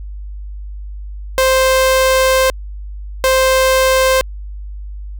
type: tone bursts at uneven times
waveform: sawtooth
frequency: 523.3 Hz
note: C5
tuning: in tune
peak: -6 dBFS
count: 2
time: 1.38-2.5 / 3.24-4.21 s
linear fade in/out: 0 ms
effects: added 50 Hz sine -25 dBFS peak until 5.19 s